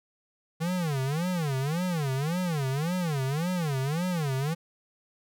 square tone with vibrato, 155.56 Hz, D#3, in tune, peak -27 dBFS, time 0.6-4.55 s, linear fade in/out 20 ms, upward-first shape sine, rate 1.8 Hz, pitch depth 290 cents each way, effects none

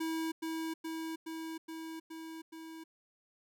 square tone with echo, 323.2 Hz, E4, 34 cents flat, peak -34 dBFS, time 0-0.32 s, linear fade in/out 10 ms, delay 420 ms, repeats 6, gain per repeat -2 dB, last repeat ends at 2.84 s, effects none

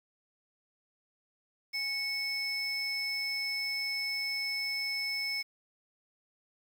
sine tone pair together, 2207 / 5249 Hz, C#7 / E8, -8 / -8 cents, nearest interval octave + minor third, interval 1500 cents, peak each -32 / -32 dBFS, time 1.73-5.43 s, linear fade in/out 20 ms, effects tanh soft clip ceiling -28 dBFS + 9-bit

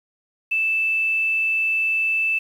sine tone, 2639 Hz, E7, 1 cent sharp, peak -18 dBFS, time 0.51-2.39 s, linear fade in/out 10 ms, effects 8-bit

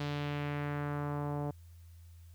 sawtooth tone with low-pass filter sweep, 145.7 Hz, D3, 13 cents flat, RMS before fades -36 dBFS, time 0-1.51 s, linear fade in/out 5 ms, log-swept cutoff 4200 to 740 Hz, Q 1.6, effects added 84 Hz sine -51 dBFS peak until 2.34 s + white hiss -69 dBFS RMS until 2.34 s

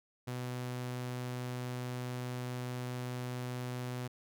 sawtooth tone, 124.7 Hz, B2, 17 cents sharp, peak -33 dBFS, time 0.27-4.08 s, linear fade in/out 10 ms, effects none

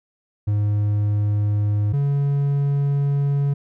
triangle tone pair in turn, 103.83 / 141.31 Hz, G#2 / C#3, 0 / +34 cents, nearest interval perfect fourth, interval 534 cents, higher second, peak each -15 dBFS, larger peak neither, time 0.47-1.93 / 1.93-3.54 s, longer second, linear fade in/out 10 ms, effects none

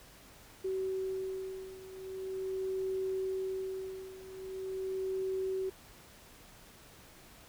sine beating tone pair, 379.3 / 379.72 Hz, F#4 / F#4, +43 / +45 cents, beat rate 0.42 Hz, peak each -36 / -39 dBFS, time 0.64-5.7 s, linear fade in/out 10 ms, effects pink hiss -56 dBFS RMS until 7.48 s

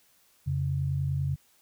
sine tone pair together, 88.04 / 138.2 Hz, F2 / C#3, +14 / -5 cents, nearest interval minor sixth, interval 781 cents, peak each -31 / -27 dBFS, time 0.46-1.36 s, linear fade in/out 20 ms, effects white hiss -64 dBFS RMS until 1.61 s

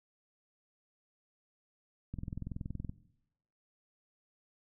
click train, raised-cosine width 5 ms, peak -27 dBFS, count 17, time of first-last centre 2.14-2.895 s, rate 21.2 Hz, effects noise-tail reverb RT60 0.8 s tail -17 dB re dry

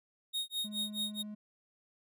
45% pulse tone with tremolo, 3729 Hz, A#7, in tune, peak -32 dBFS, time 0.33-1.23 s, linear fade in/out 20 ms, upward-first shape sine, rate 4.7 Hz, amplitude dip 100%
triangle tone, 210.6 Hz, G#3, 24 cents sharp, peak -39 dBFS, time 0.64-1.35 s, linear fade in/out 10 ms
effects none

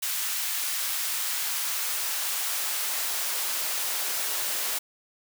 white noise with high-pass filter sweep, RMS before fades -29 dBFS, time 0.02-4.79 s, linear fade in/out 10 ms, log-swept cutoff 1300 to 420 Hz, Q 0.7, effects none

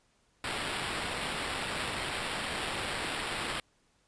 blue noise with sample-and-hold, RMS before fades -35 dBFS, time 0.44-3.6 s, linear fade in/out 2 ms, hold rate 6300 Hz, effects pink hiss -70 dBFS RMS until 4.07 s + resampled to 22050 Hz

